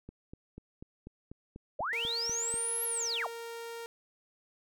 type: click train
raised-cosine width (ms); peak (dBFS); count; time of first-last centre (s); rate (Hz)
3; -32; 11; 0.09-2.541; 4.08
type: linear two-way sweep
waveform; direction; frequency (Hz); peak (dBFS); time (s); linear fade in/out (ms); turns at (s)
sine; up then down; 505 to 11460 to 505; -31; 1.79-3.27; 5; 2.84
type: tone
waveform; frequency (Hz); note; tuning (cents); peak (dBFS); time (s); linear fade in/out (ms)
sawtooth; 463.7; A#4; -9; -36; 1.93-3.86; 0
effects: none